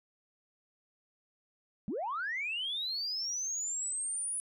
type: linear sweep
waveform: sine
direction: up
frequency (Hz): 167.5 to 9956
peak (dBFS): -32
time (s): 1.88-4.4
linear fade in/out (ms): 0
effects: tanh soft clip ceiling -28 dBFS